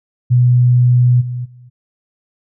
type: tone with level steps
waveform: sine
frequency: 123.47 Hz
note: B2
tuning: in tune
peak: -7 / -19 / -37 dBFS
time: 0.3-1.7 s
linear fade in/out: 20 ms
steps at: 1.2 / 1.44 s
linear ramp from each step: 20 ms
effects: none